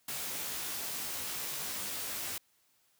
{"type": "noise with comb filter", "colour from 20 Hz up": "white", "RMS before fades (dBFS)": -38, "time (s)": [0.08, 2.38], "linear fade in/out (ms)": 5, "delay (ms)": 17, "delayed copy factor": -0.7, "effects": ["white hiss -71 dBFS RMS until 2.99 s", "high-pass 60 Hz 12 dB/octave"]}